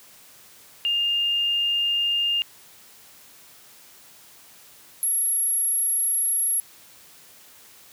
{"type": "tone pair in turn", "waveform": "sine", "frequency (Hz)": [2814, 11236], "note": ["F7", "F9"], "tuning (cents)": [12, 9], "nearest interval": "2 octaves", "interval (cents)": 2397, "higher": "second", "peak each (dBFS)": -20, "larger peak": "neither", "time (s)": [[0.85, 2.42], [5.03, 6.6]], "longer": "neither", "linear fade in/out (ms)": 0, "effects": ["white hiss -50 dBFS RMS until 7.92 s", "high-pass 60 Hz 12 dB/octave"]}